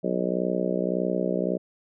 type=harmonic tone; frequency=61.74 Hz; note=B1; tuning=in tune; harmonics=3 / 4 / 5 / 6 / 7 / 8 / 9 / 10; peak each=-29 / -33 / -33 / -31 / -31 / -35 / -31 / -32 dBFS; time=0.03-1.58 s; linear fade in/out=20 ms; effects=none